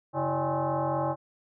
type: tone with frequency modulation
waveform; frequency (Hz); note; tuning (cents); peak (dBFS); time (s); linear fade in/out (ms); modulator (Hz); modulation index
sine; 138.59; C#3; 0; -25; 0.13-1.16; 50; 233; 4
effects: none